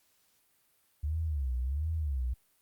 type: tone with vibrato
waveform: sine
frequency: 70.8 Hz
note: C#2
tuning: 37 cents sharp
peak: -29 dBFS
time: 1.03-2.34 s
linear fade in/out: 10 ms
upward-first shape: sine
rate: 1.4 Hz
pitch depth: 240 cents each way
effects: white hiss -70 dBFS RMS until 2.61 s + Opus 48 kbps